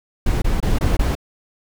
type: noise bursts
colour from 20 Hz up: brown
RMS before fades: -17 dBFS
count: 5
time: 0.26-1.152 s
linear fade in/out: 5 ms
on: 160 ms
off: 23 ms
effects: none